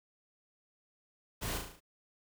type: noise with echo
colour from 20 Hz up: pink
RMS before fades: -38 dBFS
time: 1.41-1.59 s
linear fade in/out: 20 ms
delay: 36 ms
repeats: 6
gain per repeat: -4 dB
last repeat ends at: 1.806 s
effects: none